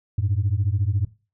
sine beating tone pair, 93.4 / 107.4 Hz, F#2 / A2, +17 / -41 cents, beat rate 14 Hz, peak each -21 dBFS, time 0.18-1.05 s, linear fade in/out 5 ms, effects noise-tail reverb RT60 0.3 s tail -18 dB re dry + tanh soft clip ceiling -14 dBFS

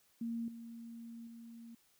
sine tone with level steps, 231.4 Hz, A#3, 13 cents flat, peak -36 / -46 / -49 dBFS, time 0.21-1.75 s, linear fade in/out 5 ms, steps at 0.48 / 1.27 s, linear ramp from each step 2 ms, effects white hiss -71 dBFS RMS until 1.99 s

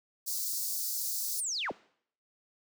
white high-pass noise, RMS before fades -34 dBFS, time 0.26-1.41 s, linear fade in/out 20 ms, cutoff 4400 Hz, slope 48 dB/octave
sine linear sweep, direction down, 9820 to 49.03 Hz, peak -31 dBFS, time 1.38-1.72 s, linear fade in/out 10 ms
effects noise-tail reverb RT60 0.6 s tail -21 dB re dry

